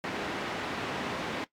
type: band-pass noise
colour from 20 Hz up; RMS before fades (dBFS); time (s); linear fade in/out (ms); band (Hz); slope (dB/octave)
pink; -35; 0.04-1.44; 0; 200 to 2800; 12
effects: noise-tail reverb RT60 0.1 s tail -17 dB re dry + AAC 64 kbps